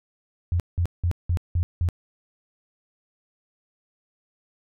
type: tone bursts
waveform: sine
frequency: 86.8 Hz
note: F2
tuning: 10 cents flat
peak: -19 dBFS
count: 6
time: 0.52-1.888 s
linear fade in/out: 0 ms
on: 78 ms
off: 180 ms
effects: none